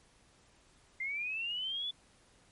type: linear sweep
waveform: sine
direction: up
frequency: 2073 to 3475 Hz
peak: -34 dBFS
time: 1-1.91 s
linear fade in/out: 5 ms
effects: pink hiss -65 dBFS RMS until 2.51 s + MP3 48 kbps